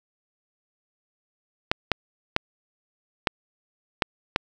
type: clicks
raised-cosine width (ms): 0.3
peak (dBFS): -3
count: 6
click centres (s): 1.715 / 1.917 / 2.364 / 3.272 / 4.022 / 4.361
effects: none